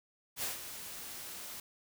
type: noise with ADSR envelope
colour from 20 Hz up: white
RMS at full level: -35 dBFS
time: 0.36-1.6 s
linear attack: 70 ms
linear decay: 140 ms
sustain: -10 dB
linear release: 3 ms
effects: none